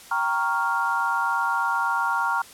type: chord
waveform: sine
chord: G half-diminished seventh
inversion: none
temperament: equal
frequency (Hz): 784 / 932.3 / 1108.7 / 1396.9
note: G5 / Bb5 / Db6 / F6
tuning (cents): 0 / 0 / 0 / 0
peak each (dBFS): -31 / -25 / -28 / -25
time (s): 0.11-2.42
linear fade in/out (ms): 5
effects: white hiss -46 dBFS RMS until 2.53 s + low-pass 12000 Hz 12 dB/octave